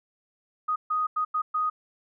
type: tone bursts at uneven times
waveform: sine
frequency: 1246 Hz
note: D#6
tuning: 2 cents sharp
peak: -23 dBFS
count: 5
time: 0.68-0.76 / 0.9-1.07 / 1.16-1.25 / 1.34-1.42 / 1.54-1.7 s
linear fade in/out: 10 ms
effects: none